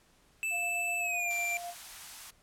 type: tone with pitch glide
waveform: square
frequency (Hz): 2637 to 2363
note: E7 to D7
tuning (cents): 0 to +10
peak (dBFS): -31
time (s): 0.43-1.57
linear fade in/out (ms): 0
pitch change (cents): -190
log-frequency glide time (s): 0.99-1.31
type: tone with tremolo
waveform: sine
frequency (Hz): 698.5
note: F5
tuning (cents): 0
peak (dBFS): -37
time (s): 0.5-1.75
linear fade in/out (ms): 50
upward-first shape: square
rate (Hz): 7.9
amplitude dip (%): 30
type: high-pass noise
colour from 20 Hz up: white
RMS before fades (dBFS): -46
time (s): 1.3-2.31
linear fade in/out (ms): 10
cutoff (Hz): 680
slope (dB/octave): 48
effects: pink hiss -65 dBFS RMS until 2.42 s + low-pass 12000 Hz 12 dB/octave